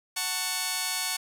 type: chord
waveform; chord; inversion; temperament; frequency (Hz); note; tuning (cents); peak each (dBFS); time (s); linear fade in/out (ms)
5% pulse; F# minor; none; just; 740 / 888 / 1110; F#5 / A5 / C#6; 0 / +16 / +2; -22; 0.16-1.17; 10
effects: none